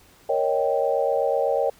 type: chord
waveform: sine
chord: Eb dominant seventh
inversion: second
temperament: equal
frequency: 466.2 / 554.4 / 622.3 / 784 Hz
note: Bb4 / Db5 / Eb5 / G5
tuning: 0 / 0 / 0 / 0 cents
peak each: -25 / -23 / -26 / -27 dBFS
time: 0.29-1.7 s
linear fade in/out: 5 ms
effects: pink hiss -54 dBFS RMS until 1.79 s